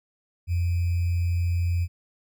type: tone with sample-and-hold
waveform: sine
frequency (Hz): 86.8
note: F2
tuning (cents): -10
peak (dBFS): -21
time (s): 0.47-1.88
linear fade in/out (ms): 50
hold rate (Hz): 2450
effects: none